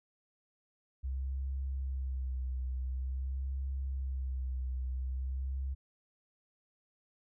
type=tone with vibrato; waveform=sine; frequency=65.41 Hz; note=C2; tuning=in tune; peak=-33 dBFS; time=1.03-5.75 s; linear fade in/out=20 ms; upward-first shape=sine; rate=0.47 Hz; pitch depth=43 cents each way; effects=none